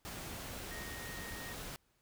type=tone in noise; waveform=sine; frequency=1864.7 Hz; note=A#6; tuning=in tune; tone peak=-48 dBFS; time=0.71-1.53 s; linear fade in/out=0 ms; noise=pink; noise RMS=-45 dBFS; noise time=0.05-1.76 s; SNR=-6 dB; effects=pink hiss -75 dBFS RMS until 2.01 s